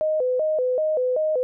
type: tone with vibrato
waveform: sine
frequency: 560 Hz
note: C#5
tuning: 18 cents sharp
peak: -19 dBFS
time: 0.01-1.43 s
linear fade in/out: 0 ms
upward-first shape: square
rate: 2.6 Hz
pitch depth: 180 cents each way
effects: none